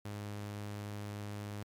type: tone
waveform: sawtooth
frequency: 103.2 Hz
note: G#2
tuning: 10 cents flat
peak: -36 dBFS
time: 0.05-1.63 s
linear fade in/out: 5 ms
effects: MP3 96 kbps